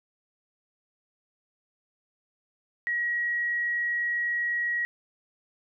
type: tone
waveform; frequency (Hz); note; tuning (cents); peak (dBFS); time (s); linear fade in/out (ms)
sine; 1906; A#6; +38; -25; 2.87-4.85; 0
effects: none